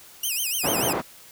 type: tone with vibrato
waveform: 5% pulse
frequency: 2794 Hz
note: F7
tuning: in tune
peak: -16 dBFS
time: 0.23-0.93 s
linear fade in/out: 5 ms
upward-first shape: sine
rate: 6.8 Hz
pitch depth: 220 cents each way
type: band-pass noise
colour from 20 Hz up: white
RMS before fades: -26 dBFS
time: 0.63-1.02 s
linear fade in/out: 20 ms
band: 120 to 780 Hz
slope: 12 dB/octave
effects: white hiss -48 dBFS RMS until 1.31 s